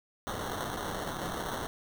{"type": "noise with sample-and-hold", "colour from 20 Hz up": "white", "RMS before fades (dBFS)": -36, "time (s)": [0.27, 1.67], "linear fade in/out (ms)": 0, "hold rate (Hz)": 2450, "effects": []}